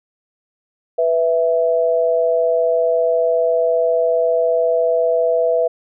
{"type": "tone pair together", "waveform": "sine", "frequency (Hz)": [493.9, 659.3], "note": ["B4", "E5"], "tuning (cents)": [0, 0], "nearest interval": "perfect fourth", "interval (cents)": 500, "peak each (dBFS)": [-16, -16], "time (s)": [0.98, 5.68], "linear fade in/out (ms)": 10, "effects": []}